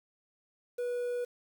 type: tone with quantisation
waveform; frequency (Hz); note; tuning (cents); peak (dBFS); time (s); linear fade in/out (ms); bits
triangle; 487.5; B4; -23; -29; 0.78-1.25; 10; 9
effects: none